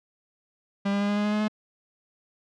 45% pulse tone with pitch steps, 199.3 / 201.3 / 203.3 / 205.3 / 207.3 / 209.3 / 211.4 / 213.5 Hz, G3 / G3 / G#3 / G#3 / G#3 / G#3 / G#3 / G#3, +29 / +46 / -37 / -20 / -3 / +14 / +31 / +48 cents, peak -23 dBFS, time 0.85-1.482 s, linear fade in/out 10 ms, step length 79 ms, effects low-pass 4000 Hz 12 dB/octave

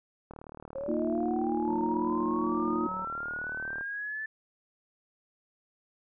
click train, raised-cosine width 1 ms, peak -30 dBFS, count 134, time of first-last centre 0.31-3.81 s, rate 38 Hz
sine linear sweep, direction up, 534 to 1760 Hz, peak -33 dBFS, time 0.75-4.26 s, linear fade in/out 5 ms
sine chord, Bb suspended fourth, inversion none, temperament just, 233.1 / 310.8 / 349.6 Hz, Bb3 / Eb4 / F4, 0 / -2 / +2 cents, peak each -32 dBFS, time 0.88-2.87 s, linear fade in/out 5 ms
harmonic tone, 185.7 Hz, F#3, 7 cents sharp, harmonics 1 / 3 / 5, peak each -42 / -47 / -38 dBFS, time 1.68-3.05 s, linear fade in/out 5 ms
effects none

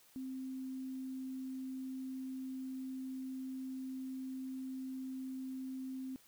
sine tone, 261.6 Hz, C4, in tune, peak -40 dBFS, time 0.16-6.16 s, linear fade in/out 0 ms, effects white hiss -65 dBFS RMS until 6.27 s

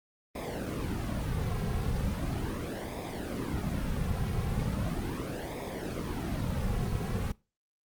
brown noise with flanger, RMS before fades -32 dBFS, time 0.35-7.32 s, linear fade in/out 5 ms, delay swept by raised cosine 0.68 to 3.38 ms, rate 0.38 Hz, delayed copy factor -1, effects noise-tail reverb RT60 0.3 s tail -23 dB re dry + Opus 24 kbps

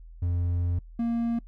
triangle tone pair in turn, 87.31 / 233.1 Hz, F2 / A#3, 0 / 0 cents, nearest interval octave + perfect fourth, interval 1700 cents, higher second, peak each -22 dBFS, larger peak neither, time 0.22-0.79 / 0.99-1.39 s, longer first, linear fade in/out 5 ms, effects noise-tail reverb RT60 0.1 s tail -23 dB re dry + added 41 Hz sine -43 dBFS peak until 1.47 s

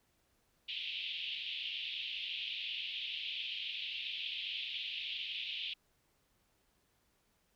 white band-pass noise, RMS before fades -41 dBFS, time 0.68-5.74 s, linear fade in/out 10 ms, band 2600 to 3500 Hz, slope 48 dB/octave, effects pink hiss -75 dBFS RMS until 7.55 s

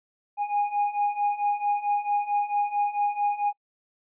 triangle beating tone pair, 819 / 823.5 Hz, G#5 / G#5, -24 / -15 cents, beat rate 4.5 Hz, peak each -26 / -23 dBFS, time 0.37-3.53 s, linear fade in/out 50 ms, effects noise-tail reverb RT60 0.1 s tail -26 dB re dry + resampled to 8000 Hz

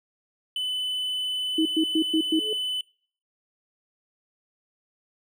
triangle tone, 3009 Hz, F#7, 28 cents sharp, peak -24 dBFS, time 0.56-2.81 s, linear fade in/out 2 ms
sine tone bursts, 318.7 Hz, D#4, 42 cents sharp, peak -19 dBFS, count 5, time 1.58-2.395 s, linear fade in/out 5 ms, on 75 ms, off 110 ms
sine tone with exponential growth, 429.5 Hz, A4, 42 cents flat, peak -25 dBFS, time 2.24-2.53 s, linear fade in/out 2 ms, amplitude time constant 62 ms
effects noise-tail reverb RT60 0.5 s tail -23 dB re dry

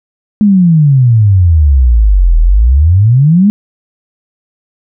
sine exponential two-way sweep, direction down then up, 214.9 to 39.12 to 214.9 Hz, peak -3 dBFS, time 0.41-3.5 s, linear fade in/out 0 ms, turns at 2.39 s, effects none

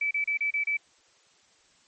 sine tone bursts, 2307 Hz, D7, 31 cents flat, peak -24 dBFS, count 6, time 0.01-0.77 s, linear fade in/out 5 ms, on 100 ms, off 32 ms, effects white hiss -62 dBFS RMS until 1.87 s + MP3 32 kbps

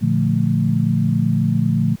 sine chord, Bb major seventh, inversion none, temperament equal, 116.54 / 146.83 / 174.61 / 220 Hz, Bb2 / D3 / F3 / A3, 0 / 0 / 0 / 0 cents, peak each -20 dBFS, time 0.01-1.96 s, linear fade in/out 20 ms, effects pink hiss -48 dBFS RMS until 2 s

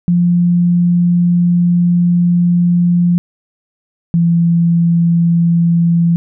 sine tone pair in turn, 174.61 / 169.35 Hz, F3 / E3, 0 / +47 cents, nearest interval minor second, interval 53 cents, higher first, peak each -8 dBFS, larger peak neither, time 0.08-3.18 / 4.14-6.16 s, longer first, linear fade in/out 0 ms, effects none

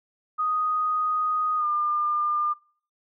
sine tone with pitch glide, 1244.5 to 1202.1 Hz, D#6 to D6, 0 to +40 cents, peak -22 dBFS, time 0.38-2.54 s, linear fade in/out 20 ms, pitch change -60 cents, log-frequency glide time 1.57-1.66 s, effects noise-tail reverb RT60 0.5 s tail -23 dB re dry

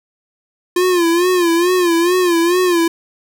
square tone with vibrato, 350 Hz, F4, 4 cents sharp, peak -12 dBFS, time 0.76-2.88 s, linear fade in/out 5 ms, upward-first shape sine, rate 2.3 Hz, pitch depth 89 cents each way, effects none

